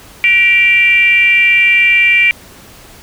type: tone with frequency modulation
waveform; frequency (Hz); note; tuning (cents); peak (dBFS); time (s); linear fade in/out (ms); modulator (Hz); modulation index
sine; 2349; D7; 0; -6; 0.24-2.31; 0; 431; 0.66
effects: pink hiss -38 dBFS RMS until 3.02 s